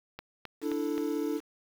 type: click train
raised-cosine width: 0.3 ms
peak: -24 dBFS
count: 4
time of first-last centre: 0.19-0.979 s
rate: 3.8 Hz
type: chord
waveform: triangle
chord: D suspended second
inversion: none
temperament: equal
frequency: 293.7 / 329.6 / 440 Hz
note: D4 / E4 / A4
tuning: 0 / 0 / 0 cents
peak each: -30 / -32 / -32 dBFS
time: 0.61-1.41 s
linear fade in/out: 50 ms
effects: 8-bit